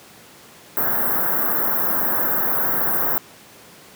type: band-stop noise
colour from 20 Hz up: white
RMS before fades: -20 dBFS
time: 0.77-3.18 s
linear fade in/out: 0 ms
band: 1700 to 13000 Hz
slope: 48 dB/octave
effects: pink hiss -45 dBFS RMS until 3.95 s + high-pass 150 Hz 12 dB/octave